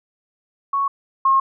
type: tone pair in turn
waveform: sine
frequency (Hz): 1108.7 / 1076.5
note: C#6 / C6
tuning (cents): 0 / +49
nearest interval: minor second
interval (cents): 51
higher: first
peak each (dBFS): -17 / -12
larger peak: second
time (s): 0.73-0.88 / 1.25-1.4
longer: neither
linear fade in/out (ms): 5
effects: none